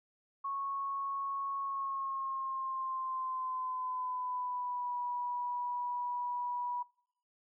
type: tone with pitch glide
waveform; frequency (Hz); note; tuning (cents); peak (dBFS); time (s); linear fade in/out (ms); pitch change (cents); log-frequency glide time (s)
sine; 1102 to 976.1; C#6 to B5; -11 to -21; -34; 0.44-6.83; 10; -210; 1.6-4.98
effects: noise-tail reverb RT60 0.8 s tail -25 dB re dry